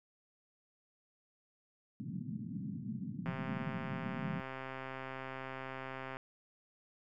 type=band-pass noise; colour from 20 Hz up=white; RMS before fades=-41 dBFS; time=2-4.4 s; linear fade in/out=0 ms; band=120 to 240 Hz; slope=48 dB/octave
type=click train; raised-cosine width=0.5 ms; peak=-28 dBFS; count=385; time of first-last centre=3.26-6.169 s; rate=132 Hz
effects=none